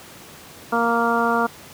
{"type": "harmonic tone", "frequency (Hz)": 233.1, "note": "A#3", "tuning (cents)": 0, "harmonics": [1, 2, 3, 4, 5, 6], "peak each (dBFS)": [-24, -24, -24, -24, -24, -24], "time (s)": [0.72, 1.47], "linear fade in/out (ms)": 10, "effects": ["pink hiss -42 dBFS RMS until 1.73 s", "high-pass 100 Hz 12 dB/octave"]}